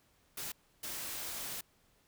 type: noise bursts at uneven times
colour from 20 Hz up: white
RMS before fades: -41 dBFS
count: 2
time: 0.37-0.52 / 0.83-1.61 s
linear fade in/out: 5 ms
effects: pink hiss -70 dBFS RMS until 2.07 s